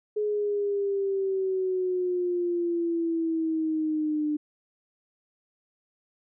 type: exponential sweep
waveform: sine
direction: down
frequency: 422.9 to 298.5 Hz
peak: -24 dBFS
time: 0.16-4.37 s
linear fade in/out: 10 ms
effects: none